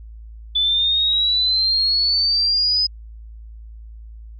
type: exponential sweep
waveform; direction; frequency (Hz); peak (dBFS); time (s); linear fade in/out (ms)
sine; up; 3478 to 5050; -15; 0.55-2.87; 10
effects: added 55 Hz sine -35 dBFS peak until 4.39 s